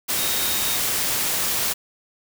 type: tone in noise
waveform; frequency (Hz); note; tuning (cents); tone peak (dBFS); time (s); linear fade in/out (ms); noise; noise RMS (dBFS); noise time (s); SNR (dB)
sine; 3729; A#7; 0; -30; 0.17-0.78; 20; white; -23; 0.08-1.74; -10
effects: none